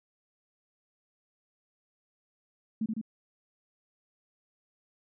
sine tone with echo, 220 Hz, A3, in tune, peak -27 dBFS, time 2.81-2.86 s, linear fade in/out 5 ms, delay 77 ms, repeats 2, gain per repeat -2 dB, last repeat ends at 3.014 s, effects none

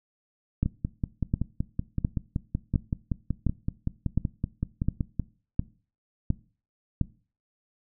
two click trains, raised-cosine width 5 ms, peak -14 / -11 dBFS, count 25 / 10, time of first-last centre 0.66-5.197 / 0.63-7.013 s, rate 5.29 / 1.41 Hz, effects noise-tail reverb RT60 0.4 s tail -20 dB re dry

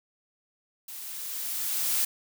blue noise with level ramp, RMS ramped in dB -41 to -25 dBFS, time 0.88-2.05 s, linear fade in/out 5 ms, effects none

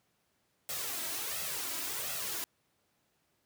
white noise with flanger, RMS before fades -37 dBFS, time 0.69-2.44 s, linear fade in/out 0 ms, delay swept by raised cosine 1.5 to 3.1 ms, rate 1.4 Hz, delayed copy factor +0.65, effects pink hiss -75 dBFS RMS until 3.45 s + high-pass 100 Hz 12 dB/octave

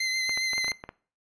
25% pulse tone with vibrato, 2061 Hz, C7, 27 cents flat, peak -22 dBFS, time 0-0.72 s, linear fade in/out 5 ms, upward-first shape sine, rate 7.4 Hz, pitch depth 20 cents each way
clicks, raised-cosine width 0.5 ms, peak -22 dBFS, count 9, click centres 0.294 / 0.375 / 0.533 / 0.58 / 0.645 / 0.681 / 0.718 / 0.839 / 0.891 s
effects noise-tail reverb RT60 0.4 s tail -20 dB re dry + resampled to 22050 Hz

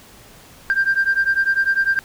sine beating tone pair, 1580 / 1590 Hz, G6 / G6, +13 / +24 cents, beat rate 10 Hz, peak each -17 dBFS, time 0.7-1.99 s, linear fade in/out 0 ms, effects tanh soft clip ceiling -10 dBFS + pink hiss -45 dBFS RMS until 2.04 s

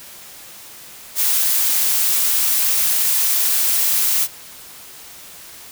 blue noise, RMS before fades -17 dBFS, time 1.15-4.28 s, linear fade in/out 50 ms, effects white hiss -39 dBFS RMS until 5.71 s

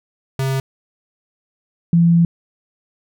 square / sine tone pair in turn, 133.9 / 169.32 Hz, C3 / E3, +40 / +47 cents, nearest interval major third, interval 407 cents, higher second, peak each -18 / -9 dBFS, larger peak second, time 0.39-0.6 / 1.93-2.25 s, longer second, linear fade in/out 2 ms, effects none

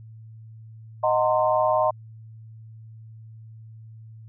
sine chord, C half-diminished seventh, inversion first, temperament equal with one note detuned, 622.3 / 740 / 911.6 / 1046.5 Hz, Eb5 / Gb5 / Bb5 / C6, 0 / 0 / -39 / 0 cents, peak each -21 / -26 / -25 / -25 dBFS, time 1.03-1.91 s, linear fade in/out 10 ms, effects added 111 Hz sine -41 dBFS peak until 4.28 s

